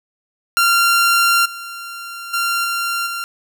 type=tone with level steps; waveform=sawtooth; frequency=1382 Hz; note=F6; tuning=19 cents flat; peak=-8 / -25 / -13 / -15 / -19 dBFS; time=0.57-3.24 s; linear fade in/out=0 ms; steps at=1.45 / 2.33 / 2.64 / 3.06 s; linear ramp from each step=10 ms; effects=none